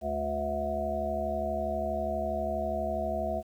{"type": "harmonic tone", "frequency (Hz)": 72.3, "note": "D2", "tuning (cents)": -27, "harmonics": [1, 3, 5, 7, 9, 10], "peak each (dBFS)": [-37, -38, -40, -42, -31, -36], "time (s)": [0.01, 3.43], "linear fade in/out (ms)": 50, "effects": ["10-bit"]}